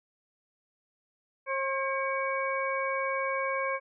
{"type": "harmonic tone with a mistuned harmonic", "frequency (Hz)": 538, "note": "C5", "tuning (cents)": 48, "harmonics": [1, 2, 3, 4], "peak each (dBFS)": [-32, -32, -37, -34], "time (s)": [1.46, 3.8], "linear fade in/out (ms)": 50, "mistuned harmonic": 4, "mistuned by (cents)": 81, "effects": []}